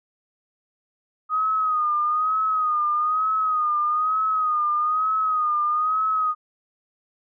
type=tone with vibrato; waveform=sine; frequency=1244.5 Hz; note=D#6; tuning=in tune; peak=-19 dBFS; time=1.29-6.35 s; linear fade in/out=50 ms; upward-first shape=sine; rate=1.1 Hz; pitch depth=61 cents each way; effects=none